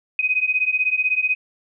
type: beating tone pair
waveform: sine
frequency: 2500 / 2516 Hz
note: D#7 / D#7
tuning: +8 / +19 cents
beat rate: 16 Hz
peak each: -21 / -20 dBFS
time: 0.19-1.35 s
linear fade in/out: 2 ms
effects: none